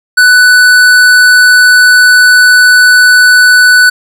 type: tone with hard clipping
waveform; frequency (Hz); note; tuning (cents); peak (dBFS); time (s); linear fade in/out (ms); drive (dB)
sine; 1491; F#6; +13; -3; 0.17-3.9; 10; 14
effects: none